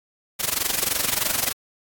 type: noise with amplitude modulation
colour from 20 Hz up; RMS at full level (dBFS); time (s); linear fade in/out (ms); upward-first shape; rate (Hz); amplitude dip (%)
white; -20; 0.39-1.53; 20; sine; 23.2; 85
effects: AAC 64 kbps